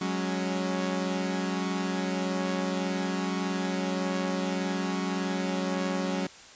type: chord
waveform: sawtooth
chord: F# suspended second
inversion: none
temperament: equal with one note detuned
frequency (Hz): 185 / 206.7 / 277.2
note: F#3 / G#3 / C#4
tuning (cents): 0 / -8 / 0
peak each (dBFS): -26 / -31 / -29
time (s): 0.01-6.27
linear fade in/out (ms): 5
effects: white hiss -49 dBFS RMS until 6.55 s + resampled to 16000 Hz

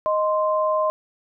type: tone pair together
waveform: sine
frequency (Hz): 622.3 / 1043.7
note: D#5 / C6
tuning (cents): 0 / -5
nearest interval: major sixth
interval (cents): 895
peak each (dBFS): -20 / -22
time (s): 0.06-0.9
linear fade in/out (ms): 0
effects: none

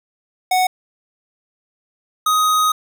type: tone pair in turn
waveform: square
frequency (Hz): 740 / 1253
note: F#5 / D#6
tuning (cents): 0 / +12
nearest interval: major sixth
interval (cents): 912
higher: second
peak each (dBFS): -14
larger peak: neither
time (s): 0.51-0.67 / 2.26-2.72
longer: second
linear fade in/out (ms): 5
effects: none

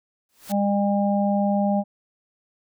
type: noise with exponential growth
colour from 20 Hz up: white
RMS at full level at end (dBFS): -34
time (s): 0.29-0.52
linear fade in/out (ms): 1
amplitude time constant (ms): 50
type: harmonic tone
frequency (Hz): 201.5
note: G3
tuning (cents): +48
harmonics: 1 / 3 / 4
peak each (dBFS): -20 / -25 / -26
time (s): 0.49-1.84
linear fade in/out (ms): 50
effects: none

